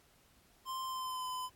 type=tone with pitch glide; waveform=square; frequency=1046 to 1013.9 Hz; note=C6 to B5; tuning=-1 to +45 cents; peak=-38 dBFS; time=0.65-1.5 s; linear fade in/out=50 ms; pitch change=-54 cents; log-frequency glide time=0.84-1.27 s; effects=pink hiss -67 dBFS RMS until 1.55 s + AAC 64 kbps